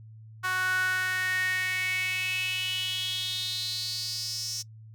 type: tone with high-pass filter sweep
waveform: sawtooth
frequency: 370 Hz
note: F#4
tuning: in tune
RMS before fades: -30 dBFS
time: 0.43-4.63 s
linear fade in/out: 20 ms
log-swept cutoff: 1300 to 5700 Hz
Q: 6.7
effects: noise-tail reverb RT60 0.1 s tail -23 dB re dry + added 110 Hz sine -45 dBFS peak until 4.94 s